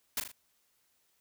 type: noise with echo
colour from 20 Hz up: white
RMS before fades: -32 dBFS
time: 0.17-0.2 s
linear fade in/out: 2 ms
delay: 39 ms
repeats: 3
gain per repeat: -6 dB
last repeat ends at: 0.317 s
effects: white hiss -73 dBFS RMS until 1.2 s